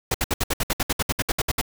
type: noise bursts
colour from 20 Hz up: pink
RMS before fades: -22 dBFS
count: 16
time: 0.11-1.614 s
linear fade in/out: 5 ms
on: 34 ms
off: 64 ms
effects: none